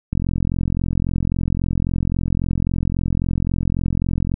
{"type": "click train", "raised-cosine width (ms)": 5, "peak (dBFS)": -8, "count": 185, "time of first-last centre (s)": [0.13, 4.341], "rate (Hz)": 43.7, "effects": []}